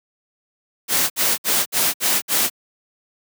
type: noise bursts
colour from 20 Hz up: white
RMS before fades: -18 dBFS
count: 6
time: 0.88-2.5 s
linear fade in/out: 50 ms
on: 220 ms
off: 60 ms
effects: high-pass 150 Hz 12 dB/octave